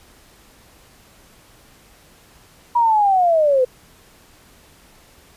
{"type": "linear sweep", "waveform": "sine", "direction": "down", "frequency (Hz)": [968, 493.9], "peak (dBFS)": -12, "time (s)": [2.75, 3.65], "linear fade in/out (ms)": 10, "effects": ["pink hiss -50 dBFS RMS until 5.36 s", "resampled to 32000 Hz"]}